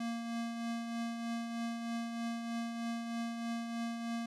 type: tone with tremolo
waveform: square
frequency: 232.2 Hz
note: A#3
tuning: 7 cents flat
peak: -35 dBFS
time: 0-4.26 s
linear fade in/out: 5 ms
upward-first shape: triangle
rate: 3.2 Hz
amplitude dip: 45%
effects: low-pass 8000 Hz 12 dB/octave